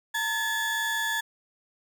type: tone pair together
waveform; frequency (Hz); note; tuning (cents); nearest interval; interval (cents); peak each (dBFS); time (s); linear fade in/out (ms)
35% pulse; 908 / 1714.1; A#5 / A6; -46 / -46; major seventh; 1100; -31 / -25; 0.14-1.21; 10
effects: none